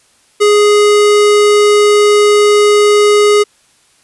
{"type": "tone", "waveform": "square", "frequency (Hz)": 415.3, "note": "G#4", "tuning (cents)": 0, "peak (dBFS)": -6, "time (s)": [0.4, 3.44], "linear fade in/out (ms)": 20, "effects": ["white hiss -51 dBFS RMS until 4.03 s", "resampled to 24000 Hz"]}